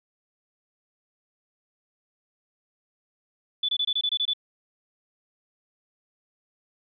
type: tone bursts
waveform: sine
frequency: 3473 Hz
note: A7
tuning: 23 cents flat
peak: -22 dBFS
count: 9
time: 3.63-4.335 s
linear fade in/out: 5 ms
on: 57 ms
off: 24 ms
effects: none